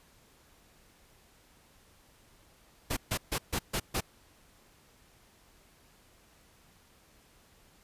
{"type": "noise bursts", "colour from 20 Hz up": "pink", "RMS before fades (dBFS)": -31, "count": 6, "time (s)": [2.9, 4.008], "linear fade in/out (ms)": 10, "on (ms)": 68, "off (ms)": 140, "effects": ["pink hiss -62 dBFS RMS until 7.83 s", "resampled to 32000 Hz"]}